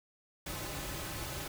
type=noise with comb filter; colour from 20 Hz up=pink; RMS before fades=-40 dBFS; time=0.46-1.48 s; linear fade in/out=5 ms; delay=4.3 ms; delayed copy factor=-0.5; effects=none